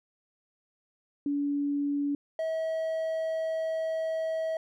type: tone pair in turn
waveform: sine / triangle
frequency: 286 / 643.8 Hz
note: D4 / E5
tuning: -46 / -41 cents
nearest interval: octave + major second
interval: 1405 cents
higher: second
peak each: -26 dBFS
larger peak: neither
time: 1.26-2.15 / 2.39-4.57 s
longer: second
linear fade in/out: 2 ms
effects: none